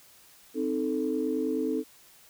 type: chord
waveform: sine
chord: A diminished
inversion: first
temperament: equal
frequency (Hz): 261.6 / 311.1 / 440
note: C4 / Eb4 / A4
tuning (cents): 0 / 0 / 0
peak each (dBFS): -30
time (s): 0.54-1.84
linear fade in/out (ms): 50
effects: tanh soft clip ceiling -16 dBFS + white hiss -56 dBFS RMS until 2.29 s